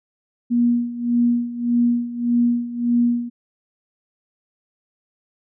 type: tone with tremolo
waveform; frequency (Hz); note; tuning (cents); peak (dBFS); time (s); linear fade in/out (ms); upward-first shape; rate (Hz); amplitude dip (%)
sine; 239.1; A#3; +44; -13; 0.5-3.3; 20; sine; 1.7; 80
effects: none